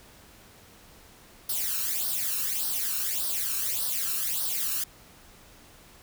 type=noise with flanger; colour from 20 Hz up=blue; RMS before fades=-29 dBFS; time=1.49-4.84 s; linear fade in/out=5 ms; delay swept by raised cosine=0.21 to 0.75 ms; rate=1.7 Hz; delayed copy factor=+0.8; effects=pink hiss -53 dBFS RMS until 6.02 s